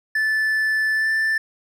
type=tone with pitch glide; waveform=triangle; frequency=1750 to 1768.3 Hz; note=A6 to A6; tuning=-10 to +8 cents; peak=-16 dBFS; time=0.15-1.38 s; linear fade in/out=5 ms; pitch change=+18 cents; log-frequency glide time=0.94-1.1 s; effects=none